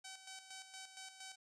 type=tone with tremolo; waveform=5% pulse; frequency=763 Hz; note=G5; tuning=47 cents flat; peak=-37 dBFS; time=0.04-1.36 s; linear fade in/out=10 ms; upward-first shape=square; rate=4.3 Hz; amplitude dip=60%; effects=resampled to 22050 Hz